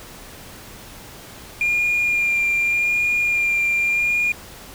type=tone with vibrato; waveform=triangle; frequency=2404 Hz; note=D7; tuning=40 cents sharp; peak=-14 dBFS; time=1.61-4.32 s; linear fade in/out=2 ms; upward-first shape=sine; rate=0.85 Hz; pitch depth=16 cents each way; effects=tanh soft clip ceiling -13 dBFS + pink hiss -40 dBFS RMS until 4.74 s